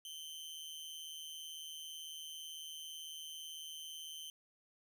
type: tone with amplitude modulation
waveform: sawtooth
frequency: 3078 Hz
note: G7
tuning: 32 cents flat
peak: -40 dBFS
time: 0.05-4.3 s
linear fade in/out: 2 ms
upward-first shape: sine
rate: 158 Hz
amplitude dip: 60%
effects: none